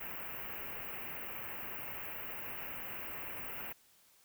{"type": "band-stop noise", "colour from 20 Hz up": "white", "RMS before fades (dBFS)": -43, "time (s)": [0, 3.73], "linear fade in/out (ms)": 10, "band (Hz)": [2900, 14000], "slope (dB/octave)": 96, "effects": ["white hiss -66 dBFS RMS until 4.24 s"]}